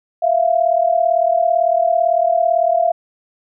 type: tone pair together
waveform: sine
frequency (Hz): 660.6 / 698.5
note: E5 / F5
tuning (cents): +4 / 0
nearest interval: minor second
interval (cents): 96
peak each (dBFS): -15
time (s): 0.22-2.92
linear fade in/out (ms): 10
effects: none